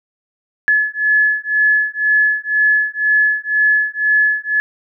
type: beating tone pair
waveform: sine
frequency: 1710 / 1712 Hz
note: A6 / A6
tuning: -50 / -48 cents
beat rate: 2 Hz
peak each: -15 dBFS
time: 0.68-4.6 s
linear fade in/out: 0 ms
effects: none